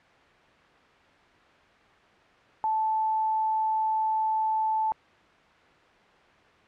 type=tone; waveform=sine; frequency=875 Hz; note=A5; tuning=10 cents flat; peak=-23 dBFS; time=2.64-4.92 s; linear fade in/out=0 ms; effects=white hiss -56 dBFS RMS until 6.67 s + low-pass 2000 Hz 12 dB/octave